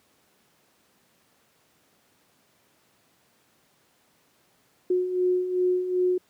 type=beating tone pair; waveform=sine; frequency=361.6 / 364.2 Hz; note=F#4 / F#4; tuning=-40 / -27 cents; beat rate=2.6 Hz; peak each=-29 / -22 dBFS; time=4.9-6.18 s; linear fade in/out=5 ms; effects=pink hiss -64 dBFS RMS until 6.29 s + high-pass 150 Hz 12 dB/octave